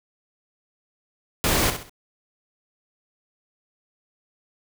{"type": "noise with echo", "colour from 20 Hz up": "pink", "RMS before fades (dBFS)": -21, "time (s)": [1.44, 1.7], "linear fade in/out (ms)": 0, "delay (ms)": 65, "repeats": 3, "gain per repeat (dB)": -9, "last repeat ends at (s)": 1.895, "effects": []}